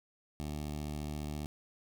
15% pulse tone with notch filter, 74.7 Hz, D2, 30 cents sharp, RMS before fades -39 dBFS, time 0.4-1.46 s, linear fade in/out 0 ms, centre 1500 Hz, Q 1.1, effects none

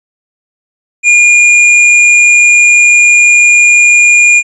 square tone, 2422 Hz, D#7, 47 cents flat, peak -3 dBFS, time 1.03-4.43 s, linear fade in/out 50 ms, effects resampled to 24000 Hz

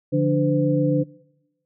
sine tone cluster, 146.5 / 173.9 / 294.6 / 508 Hz, D3 / F3 / D4 / B4, -4 / -7 / +6 / +49 cents, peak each -21 / -28 / -21 / -23 dBFS, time 0.12-1.04 s, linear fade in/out 20 ms, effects noise-tail reverb RT60 1.0 s tail -24 dB re dry

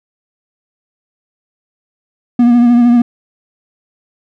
triangle tone with vibrato, 240 Hz, B3, 49 cents flat, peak -3 dBFS, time 2.39-3.02 s, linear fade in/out 5 ms, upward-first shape triangle, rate 13 Hz, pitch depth 39 cents each way, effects none

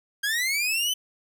sawtooth linear sweep, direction up, 1599 to 3065 Hz, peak -20 dBFS, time 0.23-0.94 s, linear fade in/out 10 ms, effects none

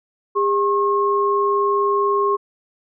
sine tone pair together, 403.9 / 1079.7 Hz, G#4 / C#6, -48 / -46 cents, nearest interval octave + perfect fourth, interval 1702 cents, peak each -18 dBFS, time 0.35-2.37 s, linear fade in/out 20 ms, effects none

